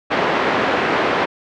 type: band-pass noise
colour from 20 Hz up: pink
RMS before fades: -18 dBFS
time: 0.1-1.26 s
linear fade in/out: 20 ms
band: 330 to 2100 Hz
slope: 12 dB/octave
effects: low-pass 5000 Hz 12 dB/octave